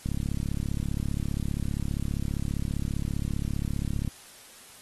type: click train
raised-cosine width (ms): 5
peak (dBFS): -17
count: 142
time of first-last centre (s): 0.06-4.077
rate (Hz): 35.1
effects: white hiss -50 dBFS RMS until 4.81 s + AAC 32 kbps